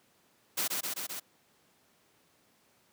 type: noise with echo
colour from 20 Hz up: white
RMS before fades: -31 dBFS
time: 0.57-0.68 s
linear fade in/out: 10 ms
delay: 130 ms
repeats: 4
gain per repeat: -2 dB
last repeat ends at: 1.2 s
effects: pink hiss -67 dBFS RMS until 2.92 s + high-pass 150 Hz 12 dB/octave